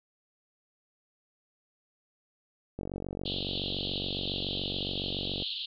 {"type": "click train", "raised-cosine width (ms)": 2, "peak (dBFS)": -23, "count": 125, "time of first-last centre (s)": [2.79, 5.423], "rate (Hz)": 47.1}
{"type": "band-pass noise", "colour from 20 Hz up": "pink", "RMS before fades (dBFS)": -36, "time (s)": [3.25, 5.66], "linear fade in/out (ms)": 10, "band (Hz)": [2900, 4300], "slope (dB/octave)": 96}
{"effects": []}